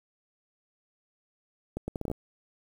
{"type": "accelerating click train", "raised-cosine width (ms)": 2, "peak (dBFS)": -19, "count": 8, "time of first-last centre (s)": [1.77, 2.115], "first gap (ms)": 110, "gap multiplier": 0.71, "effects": ["8-bit"]}